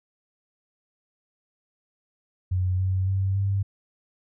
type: tone with pitch steps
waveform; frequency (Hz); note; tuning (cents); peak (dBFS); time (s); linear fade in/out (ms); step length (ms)
sine; 91.8 / 94 / 96.25 / 98.56; F#2 / F#2 / G2 / G2; -13 / +28 / -31 / +10; -21; 2.51-3.63; 10; 280
effects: none